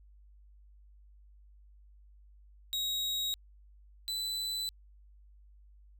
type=tone pair in turn; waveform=40% pulse; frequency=3800 / 3993 Hz; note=A#7 / B7; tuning=+33 / +18 cents; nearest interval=minor second; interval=85 cents; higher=second; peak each=-30 / -32 dBFS; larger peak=first; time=2.73-3.34 / 4.08-4.69 s; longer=neither; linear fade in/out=0 ms; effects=added 50 Hz sine -55 dBFS peak until 5.99 s